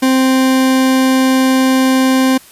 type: tone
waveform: 40% pulse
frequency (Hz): 261.6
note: C4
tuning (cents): 0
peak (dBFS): -8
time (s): 0.02-2.38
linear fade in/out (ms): 10
effects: white hiss -41 dBFS RMS until 2.51 s + resampled to 32000 Hz